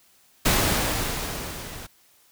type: noise with level ramp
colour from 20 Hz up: pink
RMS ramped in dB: -19 to -39 dBFS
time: 0.45-1.87 s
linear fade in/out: 10 ms
effects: white hiss -59 dBFS RMS until 2.31 s